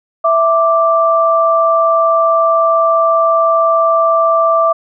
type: tone pair together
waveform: sine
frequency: 659.3 / 1174.7 Hz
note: E5 / D6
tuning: 0 / 0 cents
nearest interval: minor seventh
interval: 1000 cents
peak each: -11 dBFS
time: 0.24-4.73 s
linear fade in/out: 10 ms
effects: none